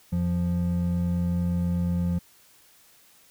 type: tone pair together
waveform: triangle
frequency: 86.08 / 174.61 Hz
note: F2 / F3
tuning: -25 / 0 cents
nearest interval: octave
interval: 1225 cents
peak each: -26 / -22 dBFS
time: 0.12-2.19 s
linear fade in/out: 10 ms
effects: white hiss -57 dBFS RMS until 3.3 s